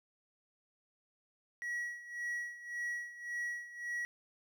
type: tone with tremolo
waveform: triangle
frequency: 1920 Hz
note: B6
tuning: 49 cents flat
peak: -33 dBFS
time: 1.62-4.05 s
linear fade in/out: 0 ms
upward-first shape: sine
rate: 1.8 Hz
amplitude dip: 80%
effects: none